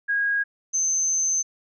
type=tone pair in turn; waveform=sine; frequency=1640 / 6217 Hz; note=G#6 / G8; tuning=-22 / -15 cents; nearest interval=octave + major seventh; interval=2307 cents; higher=second; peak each=-20 dBFS; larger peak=neither; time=0.08-0.44 / 0.73-1.43 s; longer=second; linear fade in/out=20 ms; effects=none